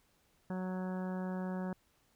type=harmonic tone; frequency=185 Hz; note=F#3; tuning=in tune; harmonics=1 / 2 / 3 / 4 / 5 / 6 / 7 / 8 / 9; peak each=-36 / -46 / -46 / -50 / -50 / -56 / -57 / -56 / -55 dBFS; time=0.5-1.73 s; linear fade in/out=2 ms; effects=pink hiss -72 dBFS RMS until 2.15 s